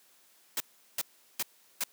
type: noise bursts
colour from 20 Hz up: white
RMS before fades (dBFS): -31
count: 4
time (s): 0.57-1.838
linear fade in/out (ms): 2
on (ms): 32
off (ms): 380
effects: white hiss -63 dBFS RMS until 1.92 s + high-pass 200 Hz 12 dB/octave